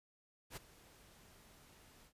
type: noise with ADSR envelope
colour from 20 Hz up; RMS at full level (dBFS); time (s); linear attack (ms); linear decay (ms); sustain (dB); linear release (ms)
pink; -45; 0.5-2.13; 67; 15; -18; 79
effects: resampled to 32000 Hz